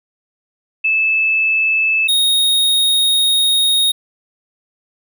sine / square tone pair in turn, 2619 / 3732 Hz, E7 / A#7, -12 / +1 cents, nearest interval tritone, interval 613 cents, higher second, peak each -12 dBFS, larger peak neither, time 0.84-2.08 / 2.08-3.92 s, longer second, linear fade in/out 10 ms, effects none

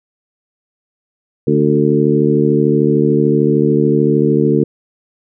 harmonic tone with a mistuned harmonic, 73.42 Hz, D2, in tune, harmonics 2 / 3 / 4 / 5 / 6, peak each -16 / -16 / -16 / -16 / -16 dBFS, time 1.47-4.64 s, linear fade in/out 5 ms, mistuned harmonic 6, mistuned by +20 cents, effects none

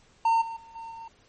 triangle tone with level steps, 911 Hz, A#5, 40 cents flat, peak -17 / -31 / -45 / -35 / -37 dBFS, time 0.25-1.08 s, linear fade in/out 5 ms, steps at 0.41 / 0.56 / 0.75 / 0.91 s, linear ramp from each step 10 ms, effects pink hiss -60 dBFS RMS until 1.28 s + MP3 32 kbps

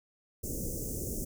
pink band-stop noise, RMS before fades -36 dBFS, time 0.43-1.25 s, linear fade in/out 10 ms, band 540 to 6100 Hz, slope 48 dB/octave, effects none

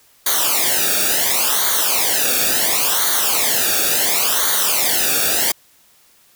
white noise with flanger, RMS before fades -17 dBFS, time 0.26-5.52 s, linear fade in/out 5 ms, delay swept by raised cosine 0.38 to 0.99 ms, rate 0.71 Hz, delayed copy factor -0.85, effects white hiss -53 dBFS RMS until 6.35 s

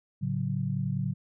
sine chord, F# minor, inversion first, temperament equal with one note detuned, 110 / 140.36 / 185 Hz, A2 / C#3 / F#3, 0 / +22 / 0 cents, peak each -33 / -30 / -32 dBFS, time 0.21-1.14 s, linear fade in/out 20 ms, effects none

